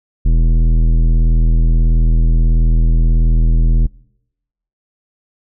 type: tone with tanh clipping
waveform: sine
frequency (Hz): 40.77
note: E1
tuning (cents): -18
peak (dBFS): -10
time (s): 0.25-3.87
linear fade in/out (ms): 10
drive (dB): 13
effects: noise-tail reverb RT60 0.9 s tail -26 dB re dry